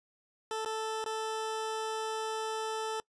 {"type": "tone with dropouts", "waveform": "20% pulse", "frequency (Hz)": 440, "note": "A4", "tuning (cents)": 0, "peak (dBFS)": -28, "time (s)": [0.51, 3], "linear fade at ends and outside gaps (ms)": 1, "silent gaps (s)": [[0.649, 0.659], [1.042, 1.061]], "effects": ["noise-tail reverb RT60 0.1 s tail -23 dB re dry", "resampled to 22050 Hz"]}